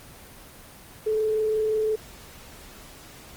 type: tone with frequency modulation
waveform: sine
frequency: 433.5 Hz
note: A4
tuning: 26 cents flat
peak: -21 dBFS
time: 1.06-1.96 s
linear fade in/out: 10 ms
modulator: 25.7 Hz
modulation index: 0.2
effects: pink hiss -46 dBFS RMS until 3.36 s + Opus 24 kbps